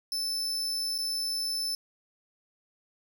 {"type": "tone with dropouts", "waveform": "40% pulse", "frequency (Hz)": 5274, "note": "E8", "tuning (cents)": 0, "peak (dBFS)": -28, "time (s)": [0.12, 1.75], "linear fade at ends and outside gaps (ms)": 1, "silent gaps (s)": [0.98, 0.986], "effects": []}